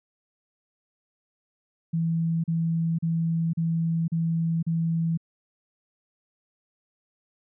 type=tone bursts; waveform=sine; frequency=164.9 Hz; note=E3; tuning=1 cent sharp; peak=-22 dBFS; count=6; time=1.93-5.175 s; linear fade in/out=10 ms; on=510 ms; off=37 ms; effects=none